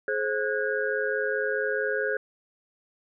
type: tone cluster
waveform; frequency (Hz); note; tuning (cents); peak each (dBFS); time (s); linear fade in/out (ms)
sine; 425.4 / 530 / 1465 / 1630; G#4 / C5 / F#6 / G#6; +42 / +22 / -18 / -33; -29 / -30 / -31 / -31; 0.08-2.17; 2
effects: none